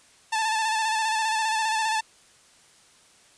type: tone with vibrato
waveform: sawtooth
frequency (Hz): 880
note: A5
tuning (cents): 0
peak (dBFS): -19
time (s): 0.32-2.01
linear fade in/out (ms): 10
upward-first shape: square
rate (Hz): 15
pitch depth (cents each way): 31
effects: white hiss -56 dBFS RMS until 3.37 s + resampled to 22050 Hz